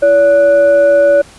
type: tone with frequency modulation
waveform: sine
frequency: 571 Hz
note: D5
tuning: 49 cents flat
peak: -5 dBFS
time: 0.02-1.22 s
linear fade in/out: 10 ms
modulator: 906 Hz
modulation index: 0.34
effects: pink hiss -39 dBFS RMS until 1.38 s + resampled to 24000 Hz